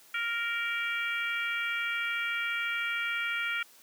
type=harmonic tone; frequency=466.2 Hz; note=A#4; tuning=in tune; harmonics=3 / 4 / 5 / 6 / 7; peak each=-33 / -37 / -33 / -41 / -42 dBFS; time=0.14-3.63 s; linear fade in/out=5 ms; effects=white hiss -57 dBFS RMS until 3.82 s + high-pass 200 Hz 12 dB/octave